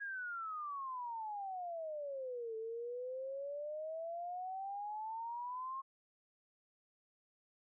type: exponential two-way sweep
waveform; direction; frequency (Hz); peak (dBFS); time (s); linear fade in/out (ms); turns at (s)
sine; down then up; 1661.2 to 440 to 1081; -40; 0-5.82; 20; 2.56
effects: none